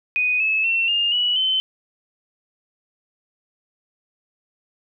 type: tone with pitch steps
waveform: sine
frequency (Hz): 2489 / 2595 / 2705 / 2820 / 2939 / 3064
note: D#7 / E7 / E7 / F7 / F#7 / G7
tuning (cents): 0 / -28 / +44 / +16 / -12 / -40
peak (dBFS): -17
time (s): 0.16-1.6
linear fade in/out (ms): 0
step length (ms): 240
effects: none